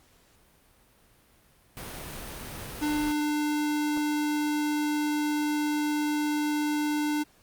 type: noise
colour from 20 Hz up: pink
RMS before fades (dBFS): -39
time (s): 1.77-3.12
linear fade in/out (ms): 0
type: tone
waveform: square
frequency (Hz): 298.6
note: D4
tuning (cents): +29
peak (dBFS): -26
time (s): 2.81-7.24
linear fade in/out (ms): 20
type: clicks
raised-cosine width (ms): 1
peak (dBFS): -31 / -27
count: 2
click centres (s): 3.966 / 3.975
effects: pink hiss -61 dBFS RMS until 7.42 s + Opus 48 kbps